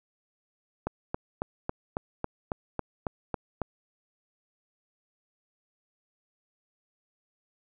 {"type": "click train", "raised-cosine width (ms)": 1, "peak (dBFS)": -15, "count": 11, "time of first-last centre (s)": [0.87, 3.617], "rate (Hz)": 3.64, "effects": []}